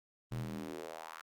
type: tone with high-pass filter sweep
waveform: square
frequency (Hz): 40.08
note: E1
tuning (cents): -48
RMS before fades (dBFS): -43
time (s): 0.31-1.22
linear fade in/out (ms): 10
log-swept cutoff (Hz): 96 to 1400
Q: 2.8
effects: Opus 32 kbps